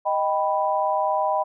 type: chord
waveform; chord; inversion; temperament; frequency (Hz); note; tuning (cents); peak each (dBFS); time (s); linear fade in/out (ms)
sine; Eb augmented; none; equal; 622.3 / 784 / 987.8; Eb5 / G5 / B5; 0 / 0 / 0; -24; 0.05-1.44; 20
effects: none